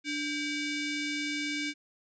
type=ring-modulated tone; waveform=sawtooth; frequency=1293 Hz; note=E6; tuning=34 cents flat; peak=-24 dBFS; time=0.04-1.74 s; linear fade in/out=50 ms; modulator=999 Hz; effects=resampled to 16000 Hz